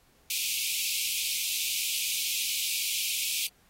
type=high-pass noise; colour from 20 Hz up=pink; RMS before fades=-31 dBFS; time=0.3-3.47 s; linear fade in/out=2 ms; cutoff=2300 Hz; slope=96 dB/octave; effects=pink hiss -64 dBFS RMS until 3.69 s + AAC 48 kbps